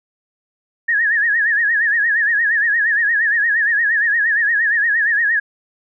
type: tone with vibrato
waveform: sine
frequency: 1760 Hz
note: A6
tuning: in tune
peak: -13 dBFS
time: 0.88-5.4 s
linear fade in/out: 10 ms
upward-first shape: sine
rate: 8.6 Hz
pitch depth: 120 cents each way
effects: none